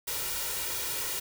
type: noise with comb filter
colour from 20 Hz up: white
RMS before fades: -33 dBFS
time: 0.07-1.2 s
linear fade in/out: 10 ms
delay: 2.1 ms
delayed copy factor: +0.65
effects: none